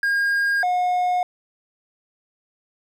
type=tone pair in turn; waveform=triangle; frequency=1621 / 722.1 Hz; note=G#6 / F#5; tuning=-42 / -42 cents; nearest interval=octave + major second; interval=1400 cents; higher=first; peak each=-16 dBFS; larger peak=neither; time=0.03-0.63 / 0.63-1.23 s; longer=neither; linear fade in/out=2 ms; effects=none